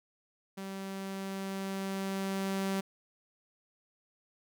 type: tone with level ramp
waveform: sawtooth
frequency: 193.7 Hz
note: G3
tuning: 20 cents flat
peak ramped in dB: -35 to -26 dBFS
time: 0.57-2.81 s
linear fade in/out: 10 ms
effects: none